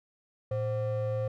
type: ring-modulated tone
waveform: triangle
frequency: 318.3 Hz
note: D#4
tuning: 39 cents sharp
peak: -23 dBFS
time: 0.51-1.28 s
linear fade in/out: 5 ms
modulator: 206 Hz
effects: none